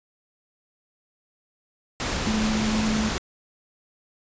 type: tone in noise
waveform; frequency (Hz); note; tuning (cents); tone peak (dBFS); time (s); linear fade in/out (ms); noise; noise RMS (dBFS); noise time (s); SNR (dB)
sine; 216.7; A3; -26; -22; 2.27-3.09; 0; pink; -27; 2-3.18; +2
effects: resampled to 16000 Hz